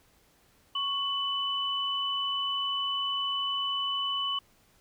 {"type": "tone pair together", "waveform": "sine", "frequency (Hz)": [1108.7, 2991], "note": ["C#6", "F#7"], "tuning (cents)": [0, 18], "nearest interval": "octave + perfect fourth", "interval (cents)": 1718, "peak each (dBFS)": [-33, -29], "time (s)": [0.75, 4.39], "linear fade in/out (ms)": 5, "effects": ["pink hiss -64 dBFS RMS until 4.8 s"]}